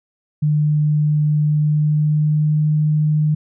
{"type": "tone with pitch glide", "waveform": "sine", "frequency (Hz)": [150.4, 152.32], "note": ["D3", "D#3"], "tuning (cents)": [42, -36], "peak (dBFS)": -13, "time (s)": [0.42, 3.35], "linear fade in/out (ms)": 10, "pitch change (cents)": 22, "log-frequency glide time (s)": [1.45, 2.66], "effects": []}